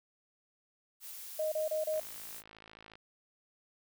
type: noise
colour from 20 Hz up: blue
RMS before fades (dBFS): -46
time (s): 1-2.43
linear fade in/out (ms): 50
type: tone bursts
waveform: sine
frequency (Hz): 622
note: D#5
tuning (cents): -1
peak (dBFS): -30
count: 4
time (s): 1.39-2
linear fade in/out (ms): 5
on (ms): 130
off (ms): 30
type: click train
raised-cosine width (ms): 0.3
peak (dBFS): -36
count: 56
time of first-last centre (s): 1.94-2.955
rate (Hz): 54.2
effects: none